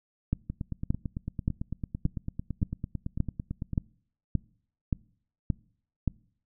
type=two click trains; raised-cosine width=5 ms; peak=-20 / -13 dBFS; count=30 / 11; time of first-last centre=0.5-3.733 / 0.33-6.077 s; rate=8.97 / 1.74 Hz; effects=noise-tail reverb RT60 0.6 s tail -25 dB re dry